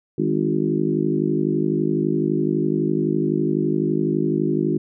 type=harmonic tone with a mistuned harmonic; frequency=51.91 Hz; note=G#1; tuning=in tune; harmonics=3 / 4 / 5 / 6 / 7 / 8; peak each=-25 / -26 / -27 / -23 / -23 / -32 dBFS; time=0.18-4.78 s; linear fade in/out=5 ms; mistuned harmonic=4; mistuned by=-40 cents; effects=none

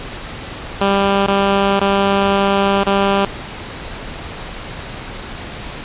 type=tone with dropouts; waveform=10% pulse; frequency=197.8 Hz; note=G3; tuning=16 cents sharp; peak=-4 dBFS; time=0.81-3.25 s; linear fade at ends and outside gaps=2 ms; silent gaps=1.262-1.28 / 1.796-1.813 / 2.834-2.867 s; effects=pink hiss -29 dBFS RMS until 5.84 s + resampled to 8000 Hz

